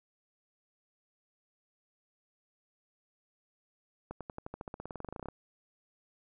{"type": "accelerating click train", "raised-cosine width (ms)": 1, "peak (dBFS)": -26, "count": 22, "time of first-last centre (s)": [4.11, 5.286], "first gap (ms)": 97, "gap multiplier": 0.94, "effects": []}